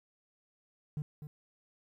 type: tone with echo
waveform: triangle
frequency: 150 Hz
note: D3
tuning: 37 cents sharp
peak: -30 dBFS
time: 0.97-1.02 s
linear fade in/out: 0 ms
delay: 250 ms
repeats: 1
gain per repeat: -10 dB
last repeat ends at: 1.27 s
effects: tanh soft clip ceiling -29 dBFS + 12-bit